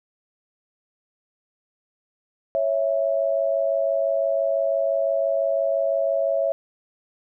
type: tone pair together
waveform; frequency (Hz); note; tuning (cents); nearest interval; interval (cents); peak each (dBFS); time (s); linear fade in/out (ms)
sine; 553.4 / 659.3; C#5 / E5; -3 / 0; minor third; 303; -22; 2.55-6.52; 0
effects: none